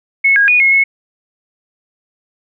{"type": "tone with pitch steps", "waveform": "sine", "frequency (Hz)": [2192, 1636, 2462, 2165, 2188], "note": ["C#7", "G#6", "D#7", "C#7", "C#7"], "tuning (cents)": [-20, -26, -19, -41, -23], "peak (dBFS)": -7, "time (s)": [0.24, 0.84], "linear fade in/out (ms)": 10, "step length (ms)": 120, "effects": []}